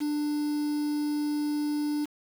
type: tone with quantisation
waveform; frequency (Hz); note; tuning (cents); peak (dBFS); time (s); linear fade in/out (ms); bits
triangle; 296.5; D4; +17; -24; 0-2.06; 20; 7
effects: none